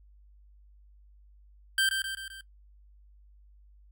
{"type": "tone with echo", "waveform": "25% pulse", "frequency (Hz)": 1568, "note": "G6", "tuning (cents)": 0, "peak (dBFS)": -19, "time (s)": [1.78, 1.89], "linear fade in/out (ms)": 2, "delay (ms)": 130, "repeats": 4, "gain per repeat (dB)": -5, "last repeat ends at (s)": 2.41, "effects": ["noise-tail reverb RT60 0.1 s tail -18 dB re dry", "added 50 Hz sine -54 dBFS peak until 3.91 s"]}